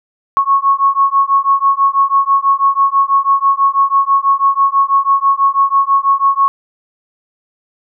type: beating tone pair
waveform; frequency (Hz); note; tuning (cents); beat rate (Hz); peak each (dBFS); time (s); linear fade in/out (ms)
sine; 1098 / 1104.1; C#6 / C#6; -17 / -7; 6.1; -12; 0.37-6.48; 0
effects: none